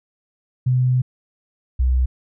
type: tone pair in turn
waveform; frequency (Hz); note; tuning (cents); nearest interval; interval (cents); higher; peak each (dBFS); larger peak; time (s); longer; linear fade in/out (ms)
sine; 126.8 / 63.4; B2 / B1; +46 / +46; octave; 1200; first; -14; neither; 0.66-1.02 / 1.79-2.06; first; 10
effects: none